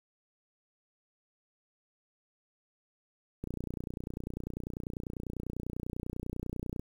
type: click train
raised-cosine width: 3 ms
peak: -24 dBFS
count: 102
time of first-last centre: 3.44-6.795 s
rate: 30.1 Hz
effects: 9-bit